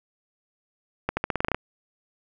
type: accelerating click train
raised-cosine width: 0.5 ms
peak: -9 dBFS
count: 10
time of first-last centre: 1.09-1.546 s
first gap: 80 ms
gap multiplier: 0.88
effects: none